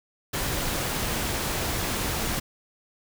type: noise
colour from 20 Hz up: pink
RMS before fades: -28 dBFS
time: 0.33-2.4 s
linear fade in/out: 10 ms
effects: none